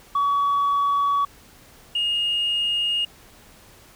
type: tone pair in turn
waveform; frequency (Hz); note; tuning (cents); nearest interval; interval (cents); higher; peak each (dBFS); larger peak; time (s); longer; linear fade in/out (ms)
sine; 1132 / 2849; C#6 / F7; +36 / +34; octave + major third; 1598; second; -16 / -19; first; 0.15-1.25 / 1.95-3.05; neither; 5
effects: tanh soft clip ceiling -16 dBFS + pink hiss -50 dBFS RMS until 3.95 s